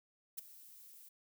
violet noise with ADSR envelope, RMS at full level -39 dBFS, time 0.37-1.09 s, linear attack 17 ms, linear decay 10 ms, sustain -18 dB, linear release 7 ms, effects none

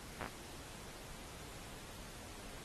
slowing click train, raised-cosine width 0.5 ms, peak -27 dBFS, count 5, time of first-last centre 0.21-0.261 s, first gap 8 ms, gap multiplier 1.32, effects pink hiss -52 dBFS RMS until 2.64 s + AAC 32 kbps

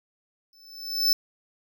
square tone with exponential growth, 5274 Hz, E8, in tune, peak -16 dBFS, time 0.53-1.13 s, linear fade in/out 1 ms, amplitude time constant 130 ms, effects none

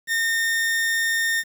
40% pulse tone, 1826 Hz, A#6, 36 cents flat, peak -19 dBFS, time 0.07-1.44 s, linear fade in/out 50 ms, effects 8-bit

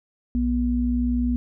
sine tone pair together, 60.71 / 243.4 Hz, B1 / B3, -29 / -25 cents, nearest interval 2 octaves, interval 2404 cents, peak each -24 / -21 dBFS, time 0.35-1.36 s, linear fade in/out 0 ms, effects none

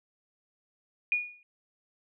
sine tone with exponential decay, 2447 Hz, D#7, 29 cents flat, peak -21 dBFS, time 1.12-1.43 s, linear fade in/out 1 ms, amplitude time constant 66 ms, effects none

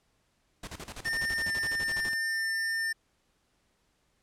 pink noise with tremolo, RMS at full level -40 dBFS, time 0.63-2.14 s, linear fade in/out 5 ms, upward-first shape square, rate 12 Hz, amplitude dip 80%
square tone with pitch glide, 1812 to 1799.5 Hz, A#6 to A6, -50 to +38 cents, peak -29 dBFS, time 1.05-2.93 s, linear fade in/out 10 ms, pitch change -12 cents, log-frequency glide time 1.41-1.5 s
effects pink hiss -72 dBFS RMS until 4.22 s + low-pass 10000 Hz 12 dB/octave

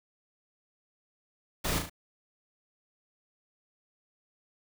pink noise with echo, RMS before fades -31 dBFS, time 1.64-1.79 s, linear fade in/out 10 ms, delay 36 ms, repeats 3, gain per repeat -5 dB, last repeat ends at 1.898 s, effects none

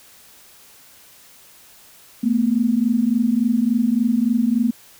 sine tone pair together, 222.1 / 245.6 Hz, A3 / B3, +16 / -9 cents, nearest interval major second, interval 175 cents, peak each -18 dBFS, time 2.23-4.71 s, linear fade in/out 10 ms, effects white hiss -48 dBFS RMS until 4.99 s

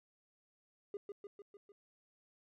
triangle tone with echo, 405.3 Hz, G#4, 42 cents flat, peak -35 dBFS, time 0.94-0.97 s, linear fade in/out 2 ms, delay 150 ms, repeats 5, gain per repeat -4 dB, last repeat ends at 1.72 s, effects tanh soft clip ceiling -35 dBFS + MP3 96 kbps

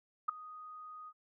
sine tone with ADSR envelope, 1244.5 Hz, D#6, in tune, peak -25 dBFS, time 0.28-1.13 s, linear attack 11 ms, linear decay 6 ms, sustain -21 dB, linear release 51 ms, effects none

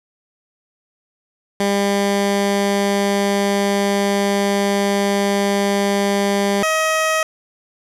15% pulse tone pair in turn, 200 / 633.8 Hz, G3 / D#5, +35 / +32 cents, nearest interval octave + minor sixth, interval 1997 cents, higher second, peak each -9 dBFS, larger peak neither, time 1.6-6.63 / 6.63-7.23 s, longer first, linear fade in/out 2 ms, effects low-pass 11000 Hz 12 dB/octave + 8-bit

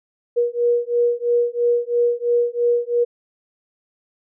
sine beating tone pair, 476.9 / 479.9 Hz, A#4 / B4, +39 / -50 cents, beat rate 3 Hz, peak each -19 dBFS, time 0.36-3.05 s, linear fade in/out 20 ms, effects none

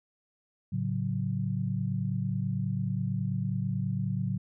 sine chord, F# minor, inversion first, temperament equal with one note detuned, 110 / 139.23 / 185 Hz, A2 / C#3 / F#3, 0 / +8 / 0 cents, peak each -32 dBFS, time 0.72-4.38 s, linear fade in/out 10 ms, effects none

